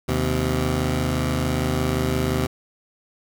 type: tone pair together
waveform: 15% pulse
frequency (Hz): 77.27 / 128.6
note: D#2 / C3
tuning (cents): -11 / -30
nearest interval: major sixth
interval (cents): 881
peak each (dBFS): -17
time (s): 0.08-2.47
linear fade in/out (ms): 10
effects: none